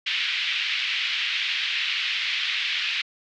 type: band-pass noise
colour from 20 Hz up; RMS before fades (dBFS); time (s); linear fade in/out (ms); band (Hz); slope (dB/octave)
pink; -26; 0.06-3.02; 10; 2200 to 3700; 24
effects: low-pass 6000 Hz 12 dB/octave